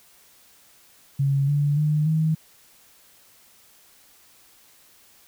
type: tone with pitch steps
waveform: sine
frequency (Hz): 138.59 / 144.81 / 151.31 / 158.1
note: C#3 / D3 / D#3 / D#3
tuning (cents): 0 / -24 / -48 / +28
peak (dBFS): -18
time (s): 1.19-2.35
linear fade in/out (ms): 10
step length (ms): 290
effects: white hiss -55 dBFS RMS until 5.27 s